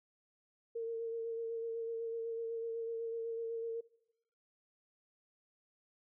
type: tone with vibrato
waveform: sine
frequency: 457.9 Hz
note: A#4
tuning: 31 cents flat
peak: -36 dBFS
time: 0.75-3.81 s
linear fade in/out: 10 ms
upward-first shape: sine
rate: 8 Hz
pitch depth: 20 cents each way
effects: noise-tail reverb RT60 0.9 s tail -22 dB re dry

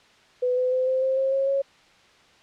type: tone with pitch steps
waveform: sine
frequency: 498.9 / 505.9 / 512.9 / 520.1 / 527.3 / 534.7 / 542.2 / 549.7 Hz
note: B4 / B4 / C5 / C5 / C5 / C5 / C#5 / C#5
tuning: +17 / +42 / -35 / -10 / +13 / +37 / -38 / -15 cents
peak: -20 dBFS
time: 0.42-1.62 s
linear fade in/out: 10 ms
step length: 150 ms
effects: white hiss -55 dBFS RMS until 2.42 s + low-pass 4000 Hz 12 dB/octave

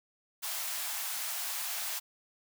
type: high-pass noise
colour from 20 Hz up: white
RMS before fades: -36 dBFS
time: 0.42-2 s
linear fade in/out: 20 ms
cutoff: 620 Hz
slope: 96 dB/octave
effects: none

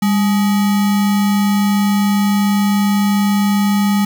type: tone with sample-and-hold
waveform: sine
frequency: 201.4 Hz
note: G3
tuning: 47 cents sharp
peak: -11 dBFS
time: 0.02-4.05 s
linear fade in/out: 5 ms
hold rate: 1050 Hz
effects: none

